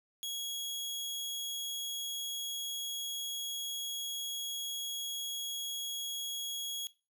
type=tone; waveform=sawtooth; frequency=3322 Hz; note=G#7; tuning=in tune; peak=-33 dBFS; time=0.23-6.87 s; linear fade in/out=0 ms; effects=noise-tail reverb RT60 0.3 s tail -18 dB re dry